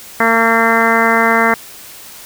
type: harmonic tone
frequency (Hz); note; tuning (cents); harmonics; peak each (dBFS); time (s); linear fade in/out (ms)
227.8; A#3; -40; 1 / 2 / 3 / 4 / 5 / 6 / 7 / 8 / 9; -18 / -18 / -18 / -18 / -18 / -18 / -18 / -18 / -18; 0.2-1.54; 2
effects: white hiss -35 dBFS RMS until 2.25 s